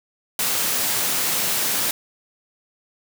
white high-pass noise, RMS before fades -22 dBFS, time 0.39-1.91 s, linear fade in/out 2 ms, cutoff 100 Hz, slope 24 dB/octave, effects none

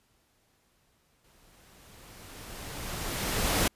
pink noise with exponential growth, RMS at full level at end -24 dBFS, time 1.24-3.68 s, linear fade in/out 5 ms, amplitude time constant 530 ms, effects pink hiss -69 dBFS RMS until 3.75 s + resampled to 32000 Hz

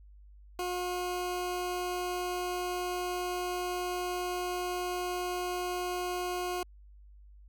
20% pulse tone, 359 Hz, F4, 48 cents sharp, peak -27 dBFS, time 0.59-6.63 s, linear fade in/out 2 ms, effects added 50 Hz sine -51 dBFS peak until 7.48 s

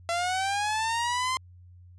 sawtooth linear sweep, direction up, 673 to 1046.5 Hz, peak -22 dBFS, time 0.09-1.37 s, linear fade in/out 0 ms, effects added 89 Hz sine -48 dBFS peak until 1.98 s + resampled to 22050 Hz

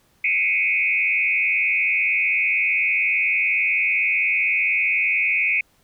sine tone with frequency modulation, 2349 Hz, D7, in tune, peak -17 dBFS, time 0.24-5.61 s, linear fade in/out 5 ms, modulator 91.1 Hz, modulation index 2.4, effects pink hiss -61 dBFS RMS until 5.83 s

